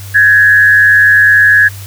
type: tone with frequency modulation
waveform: sine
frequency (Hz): 1678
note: G#6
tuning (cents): +17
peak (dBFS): -3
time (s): 0.14-1.69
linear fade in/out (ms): 20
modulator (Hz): 131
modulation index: 0.6
effects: added 98 Hz sine -25 dBFS peak until 1.86 s + white hiss -33 dBFS RMS until 1.86 s